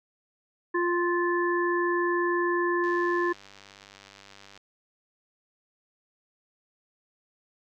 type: harmonic tone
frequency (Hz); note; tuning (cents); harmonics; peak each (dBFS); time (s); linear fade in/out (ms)
349.2; F4; 0; 1 / 3 / 5; -25 / -29 / -30; 0.74-3.33; 10
type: click train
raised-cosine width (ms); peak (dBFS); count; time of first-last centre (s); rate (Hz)
0.2; -31; 173; 2.84-4.576; 99.1
effects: none